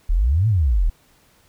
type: exponential two-way sweep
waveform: sine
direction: up then down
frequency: 35.23 to 116.54 to 35.23 Hz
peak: -14 dBFS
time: 0.09-0.9 s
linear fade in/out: 10 ms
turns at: 0.48 s
effects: pink hiss -57 dBFS RMS until 1.48 s